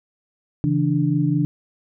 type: tone cluster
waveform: sine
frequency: 139.6 / 164.4 / 293.7 Hz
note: C#3 / E3 / D4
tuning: +13 / -4 / 0 cents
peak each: -21 dBFS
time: 0.64-1.45 s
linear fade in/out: 0 ms
effects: none